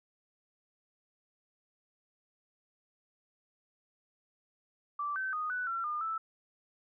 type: tone with pitch steps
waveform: sine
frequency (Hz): 1167 / 1538 / 1239 / 1488 / 1356 / 1211 / 1318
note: D6 / G6 / D#6 / F#6 / E6 / D#6 / E6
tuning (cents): -11 / -33 / -8 / +9 / +49 / -47 / -1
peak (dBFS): -32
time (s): 4.99-6.18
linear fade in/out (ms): 5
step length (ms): 170
effects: none